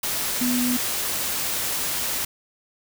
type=tone in noise; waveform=sine; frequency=246.9 Hz; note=B3; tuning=in tune; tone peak=-21 dBFS; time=0.41-0.77 s; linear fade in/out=5 ms; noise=white; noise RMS=-26 dBFS; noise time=0.03-2.25 s; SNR=+2 dB; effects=none